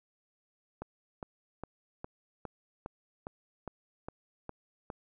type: click train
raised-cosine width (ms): 1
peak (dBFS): -25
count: 11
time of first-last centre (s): 0.82-4.902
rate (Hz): 2.45
effects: none